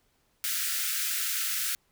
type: high-pass noise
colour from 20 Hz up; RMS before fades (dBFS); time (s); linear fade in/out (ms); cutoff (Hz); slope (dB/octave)
white; -30; 0.44-1.75; 0; 1300; 96
effects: pink hiss -70 dBFS RMS until 1.91 s